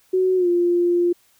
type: tone with pitch glide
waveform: sine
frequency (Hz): 372.1 to 349.2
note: F#4 to F4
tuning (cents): +10 to 0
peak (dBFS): -15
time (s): 0.13-1.13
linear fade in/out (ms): 10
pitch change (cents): -110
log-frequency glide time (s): 0.36-0.48
effects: white hiss -59 dBFS RMS until 1.39 s